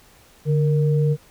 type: tone pair together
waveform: sine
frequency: 146.8 / 466.1 Hz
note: D3 / A#4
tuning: 0 / 0 cents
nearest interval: octave + minor sixth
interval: 2000 cents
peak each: -16 / -24 dBFS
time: 0.45-1.17 s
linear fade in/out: 50 ms
effects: pink hiss -52 dBFS RMS until 1.3 s